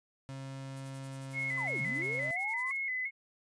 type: tone with pitch glide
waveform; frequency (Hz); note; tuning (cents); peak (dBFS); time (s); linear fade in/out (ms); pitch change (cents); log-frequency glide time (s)
35% pulse; 134.8 to 133.87; C#3 to C3; -48 to +40; -39; 0.29-2.31; 0; -12; 1-1.83
type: noise with tremolo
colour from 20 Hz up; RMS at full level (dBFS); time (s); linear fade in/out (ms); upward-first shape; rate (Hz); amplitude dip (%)
violet; -49; 0.76-2.77; 5; sine; 11; 95
type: tone with vibrato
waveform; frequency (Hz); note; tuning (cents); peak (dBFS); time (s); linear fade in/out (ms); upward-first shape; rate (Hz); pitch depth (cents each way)
sine; 2093; C7; 0; -32; 1.33-3.11; 50; square; 2.9; 63
type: linear two-way sweep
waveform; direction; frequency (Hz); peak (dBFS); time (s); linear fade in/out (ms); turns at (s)
sine; down then up; 1108.7 to 130.81 to 1108.7; -39; 1.57-2.72; 10; 1.82
effects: resampled to 22050 Hz